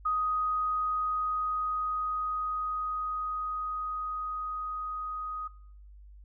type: tone with level ramp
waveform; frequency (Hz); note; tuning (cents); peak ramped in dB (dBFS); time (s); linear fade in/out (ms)
sine; 1250; D#6; +8; -25 to -33; 0.05-5.48; 10
effects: noise-tail reverb RT60 0.6 s tail -21 dB re dry + added 50 Hz sine -48 dBFS peak until 6.24 s